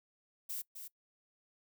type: noise with echo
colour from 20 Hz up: violet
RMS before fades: -40 dBFS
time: 0.49-0.62 s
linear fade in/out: 10 ms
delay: 260 ms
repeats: 1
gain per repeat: -7 dB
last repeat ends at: 0.88 s
effects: noise-tail reverb RT60 0.1 s tail -21 dB re dry